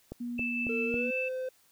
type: click train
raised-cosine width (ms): 2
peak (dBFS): -25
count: 4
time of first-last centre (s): 0.12-0.942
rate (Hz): 3.65
type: tone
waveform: sine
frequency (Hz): 240.5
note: B3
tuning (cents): -46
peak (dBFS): -33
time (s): 0.2-1.11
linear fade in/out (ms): 10
type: tone with tremolo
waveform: sine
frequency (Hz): 2637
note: E7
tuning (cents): 0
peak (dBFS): -30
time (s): 0.38-1.29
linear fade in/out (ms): 10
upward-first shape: triangle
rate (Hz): 5.3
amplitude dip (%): 30
type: tone with pitch glide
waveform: triangle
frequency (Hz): 453.7 to 515.2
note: A#4 to C5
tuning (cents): -47 to -27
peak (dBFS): -30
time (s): 0.69-1.49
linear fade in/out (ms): 5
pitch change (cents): +220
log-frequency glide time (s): 0.86-1.12
effects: white hiss -65 dBFS RMS until 1.71 s